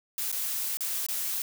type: noise with dropouts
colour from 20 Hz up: blue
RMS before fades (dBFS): -31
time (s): 0.18-1.42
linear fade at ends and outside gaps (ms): 1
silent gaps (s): 0.317-0.326 / 0.771-0.807 / 1.065-1.086
effects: none